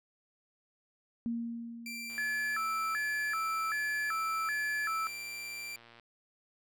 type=tone with exponential decay; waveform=sine; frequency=233.1 Hz; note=A#3; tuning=in tune; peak=-30 dBFS; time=1.26-2.97 s; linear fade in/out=0 ms; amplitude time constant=370 ms
type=tone; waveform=sawtooth; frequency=2356 Hz; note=D7; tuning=5 cents sharp; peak=-36 dBFS; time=1.86-5.76 s; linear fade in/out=2 ms
type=click train; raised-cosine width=0.3 ms; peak=-39 dBFS; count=457; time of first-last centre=2.1-5.997 s; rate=117 Hz
type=tone with vibrato; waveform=sine; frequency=1500 Hz; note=F#6; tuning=23 cents sharp; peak=-31 dBFS; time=2.18-5.07 s; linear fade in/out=0 ms; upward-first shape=square; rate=1.3 Hz; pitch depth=230 cents each way
effects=none